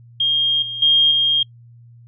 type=tone with level steps; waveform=sine; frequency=3226 Hz; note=G7; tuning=49 cents sharp; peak=-14 / -24 / -10 / -13 dBFS; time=0.2-1.43 s; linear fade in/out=5 ms; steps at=0.62 / 0.82 / 1.11 s; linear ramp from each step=5 ms; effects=noise-tail reverb RT60 0.1 s tail -25 dB re dry + added 118 Hz sine -42 dBFS peak until 2.07 s